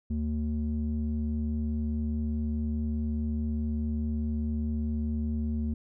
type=tone with low-pass filter; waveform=square; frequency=75.4 Hz; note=D2; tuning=46 cents sharp; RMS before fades=-30 dBFS; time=0.1-5.74 s; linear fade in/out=5 ms; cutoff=220 Hz; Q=2.9; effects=none